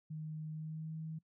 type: tone with pitch glide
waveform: sine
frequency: 155.56 to 158.92 Hz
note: D#3 to D#3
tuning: 0 to +37 cents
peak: -40 dBFS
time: 0.1-1.19 s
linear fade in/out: 10 ms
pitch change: +37 cents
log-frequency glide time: 0.51-0.94 s
effects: noise-tail reverb RT60 0.1 s tail -22 dB re dry